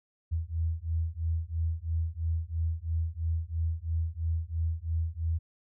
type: beating tone pair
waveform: sine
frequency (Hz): 80.5 / 83.5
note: E2 / E2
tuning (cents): -41 / +23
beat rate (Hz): 3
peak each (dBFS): -31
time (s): 0.31-5.39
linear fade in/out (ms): 20
effects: none